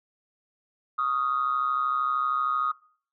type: tone with amplitude modulation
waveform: sine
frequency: 1244.5 Hz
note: D#6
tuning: in tune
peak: -19 dBFS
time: 0.98-2.72 s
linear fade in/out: 10 ms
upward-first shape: sine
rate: 133 Hz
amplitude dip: 80%
effects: noise-tail reverb RT60 0.5 s tail -23 dB re dry + tanh soft clip ceiling -16 dBFS